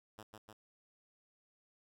5% pulse tone with echo, 107.9 Hz, A2, 33 cents flat, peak -38 dBFS, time 0.18-0.23 s, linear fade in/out 5 ms, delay 150 ms, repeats 2, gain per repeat -2 dB, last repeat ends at 0.53 s, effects none

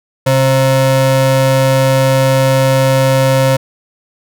square ring-modulated tone, 200 Hz, G3, 35 cents sharp, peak -6 dBFS, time 0.26-3.57 s, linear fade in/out 10 ms, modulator 332 Hz, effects none

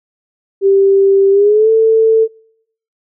sine tone with pitch glide, 392 to 445.1 Hz, G4 to A4, 0 to +20 cents, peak -6 dBFS, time 0.61-2.28 s, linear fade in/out 50 ms, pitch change +220 cents, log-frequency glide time 1.31-1.7 s, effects noise-tail reverb RT60 0.7 s tail -26 dB re dry

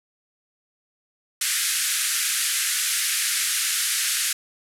white band-pass noise, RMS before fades -24 dBFS, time 1.41-4.33 s, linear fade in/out 5 ms, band 1400 to 12000 Hz, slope 48 dB/octave, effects none

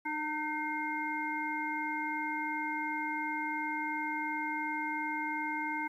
harmonic tone with a mistuned harmonic, 303.8 Hz, D#4, 41 cents flat, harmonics 1 / 3 / 5 / 7, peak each -39 / -36 / -41 / -37 dBFS, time 0.05-5.88 s, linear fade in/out 10 ms, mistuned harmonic 5, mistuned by +17 cents, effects 11-bit

